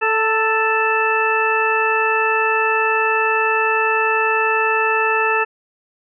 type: harmonic tone with a mistuned harmonic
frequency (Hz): 440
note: A4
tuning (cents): 0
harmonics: 1 / 2 / 3 / 4 / 6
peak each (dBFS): -21 / -21 / -21 / -21 / -21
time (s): 0.01-5.45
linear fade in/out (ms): 20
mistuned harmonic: 2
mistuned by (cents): +20
effects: none